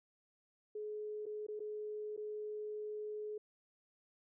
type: tone with dropouts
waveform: sine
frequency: 423.7 Hz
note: G#4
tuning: 35 cents sharp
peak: -40 dBFS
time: 0.75-3.38 s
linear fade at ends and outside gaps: 5 ms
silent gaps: 1.257-1.264 / 1.467-1.484 / 1.594-1.602 / 2.165-2.175 s
effects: none